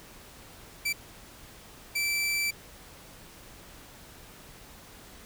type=tone bursts at uneven times; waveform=sawtooth; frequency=2330 Hz; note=D7; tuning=14 cents flat; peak=-23 dBFS; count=2; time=0.85-0.93 / 1.95-2.51 s; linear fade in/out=10 ms; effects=pink hiss -50 dBFS RMS until 5.25 s